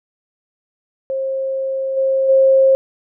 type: tone with level steps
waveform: sine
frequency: 534 Hz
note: C5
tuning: 35 cents sharp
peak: -18 / -13 / -8 dBFS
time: 1.1-2.75 s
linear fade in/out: 0 ms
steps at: 1.96 / 2.28 s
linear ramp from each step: 20 ms
effects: none